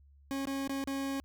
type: tone with dropouts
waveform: 40% pulse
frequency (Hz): 273.2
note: C#4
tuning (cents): -25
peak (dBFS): -32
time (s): 0.31-1.2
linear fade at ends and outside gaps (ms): 0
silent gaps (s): 0.454-0.472 / 0.676-0.695 / 0.84-0.874
effects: added 70 Hz sine -57 dBFS peak until 1.24 s